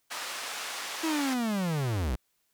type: band-pass noise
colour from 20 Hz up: pink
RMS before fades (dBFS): -37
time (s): 0.1-1.35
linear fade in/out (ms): 20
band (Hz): 870 to 8600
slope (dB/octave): 12
type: linear sweep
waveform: 45% pulse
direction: down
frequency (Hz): 329.6 to 53.5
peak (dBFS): -27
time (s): 1.03-2.16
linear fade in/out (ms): 10
effects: white hiss -74 dBFS RMS until 2.53 s